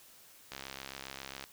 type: click train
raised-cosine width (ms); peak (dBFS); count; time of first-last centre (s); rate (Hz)
0.2; -24; 63; 0.52-1.44; 67.4
effects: white hiss -58 dBFS RMS until 1.52 s